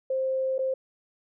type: tone with dropouts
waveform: sine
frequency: 526 Hz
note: C5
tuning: 9 cents sharp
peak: -24 dBFS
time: 0.1-0.74 s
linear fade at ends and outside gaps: 5 ms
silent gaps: 0.582-0.59 s
effects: none